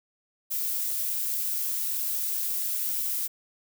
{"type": "noise", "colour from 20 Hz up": "violet", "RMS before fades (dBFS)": -29, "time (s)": [0.5, 3.28], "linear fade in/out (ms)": 20, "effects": []}